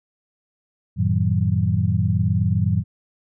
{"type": "tone cluster", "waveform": "sine", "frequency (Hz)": [93.5, 112.7, 157.3, 185.4], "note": ["F#2", "A2", "D#3", "F#3"], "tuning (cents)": [19, 42, 19, 4], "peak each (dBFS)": [-21, -21, -24, -24], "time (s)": [0.96, 2.84], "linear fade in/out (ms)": 50, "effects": []}